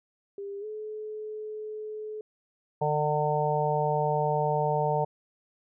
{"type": "tone with pitch glide", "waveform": "sine", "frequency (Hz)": [400, 428.7], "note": ["G4", "A4"], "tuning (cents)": [35, -45], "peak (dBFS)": -34, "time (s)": [0.38, 2.21], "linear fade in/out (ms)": 2, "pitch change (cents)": 120, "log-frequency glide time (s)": [0.6, 0.65]}
{"type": "harmonic tone", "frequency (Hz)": 150, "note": "D3", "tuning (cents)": 37, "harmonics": [1, 3, 4, 5, 6], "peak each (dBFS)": [-30, -30, -30, -30, -30], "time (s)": [2.81, 5.05], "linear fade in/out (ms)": 10}
{"effects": []}